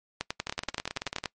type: two click trains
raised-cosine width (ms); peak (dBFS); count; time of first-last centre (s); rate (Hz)
0.2; -15 / -12; 15 / 12; 0.47-1.239 / 0.21-1.258; 18.2 / 10.5
effects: noise-tail reverb RT60 0.1 s tail -22 dB re dry + MP3 48 kbps